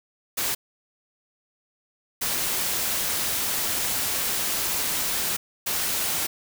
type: noise bursts at uneven times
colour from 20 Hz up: white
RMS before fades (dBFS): -26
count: 3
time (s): 0.37-0.55 / 2.21-5.37 / 5.66-6.27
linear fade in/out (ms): 10
effects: none